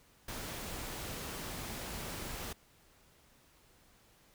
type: noise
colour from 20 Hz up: pink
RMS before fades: -42 dBFS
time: 0.28-2.53 s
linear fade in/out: 5 ms
effects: pink hiss -65 dBFS RMS until 4.34 s